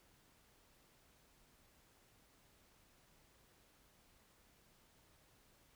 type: silence
effects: pink hiss -70 dBFS RMS until 5.75 s